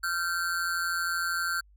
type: ring-modulated tone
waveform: square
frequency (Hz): 1468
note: F#6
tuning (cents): -14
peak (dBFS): -25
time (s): 0.03-1.61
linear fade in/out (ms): 10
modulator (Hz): 86.3
effects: added 50 Hz sine -55 dBFS peak until 1.76 s